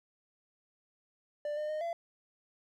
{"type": "tone with pitch steps", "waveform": "triangle", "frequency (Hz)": [591, 605, 615, 678], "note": ["D5", "D#5", "D#5", "E5"], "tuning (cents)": [11, -49, -20, 49], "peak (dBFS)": -31, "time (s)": [1.45, 1.93], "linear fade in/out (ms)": 2, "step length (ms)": 120, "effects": []}